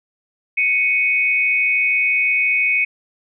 sine tone pair together, 2217 / 2508 Hz, C#7 / D#7, 0 / +13 cents, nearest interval major second, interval 213 cents, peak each -17 dBFS, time 0.57-2.85 s, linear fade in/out 10 ms, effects none

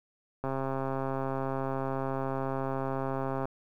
click train, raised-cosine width 1 ms, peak -19 dBFS, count 405, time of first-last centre 0.44-3.455 s, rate 134 Hz, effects 10-bit

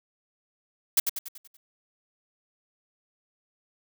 blue noise with echo, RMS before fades -20 dBFS, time 0.97-1 s, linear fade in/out 5 ms, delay 95 ms, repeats 6, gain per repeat -6 dB, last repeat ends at 1.57 s, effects none

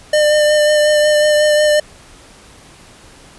square tone with vibrato, 601 Hz, D5, 40 cents sharp, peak -10 dBFS, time 0.13-1.8 s, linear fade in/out 5 ms, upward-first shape sine, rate 5.5 Hz, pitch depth 15 cents each way, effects pink hiss -42 dBFS RMS until 3.38 s + resampled to 24000 Hz

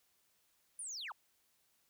sine linear sweep, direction down, 10010 to 760 Hz, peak -40 dBFS, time 0.79-1.12 s, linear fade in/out 2 ms, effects tanh soft clip ceiling -39 dBFS + white hiss -75 dBFS RMS until 1.89 s

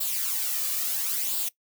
blue noise with flanger, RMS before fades -28 dBFS, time 0-1.49 s, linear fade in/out 10 ms, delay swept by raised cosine 0.24 to 1.74 ms, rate 0.73 Hz, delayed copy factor +0.6, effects noise-tail reverb RT60 0.1 s tail -19 dB re dry

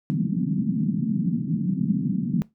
pink band-pass noise, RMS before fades -24 dBFS, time 0.1-2.42 s, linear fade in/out 0 ms, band 150 to 250 Hz, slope 48 dB/octave, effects noise-tail reverb RT60 0.2 s tail -20 dB re dry

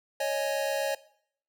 square chord, C# suspended second, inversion none, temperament equal, 554.4 / 622.3 / 830.6 Hz, C#5 / D#5 / G#5, 0 / 0 / 0 cents, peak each -30 / -33 / -36 dBFS, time 0.2-0.95 s, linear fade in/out 5 ms, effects noise-tail reverb RT60 0.6 s tail -19 dB re dry

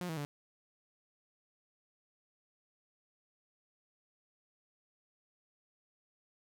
sawtooth tone with pitch steps, 178.5 / 160.87 / 144.99 Hz, F3 / E3 / D3, +38 / -42 / -22 cents, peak -33 dBFS, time 0.01-0.25 s, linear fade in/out 0 ms, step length 80 ms, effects none

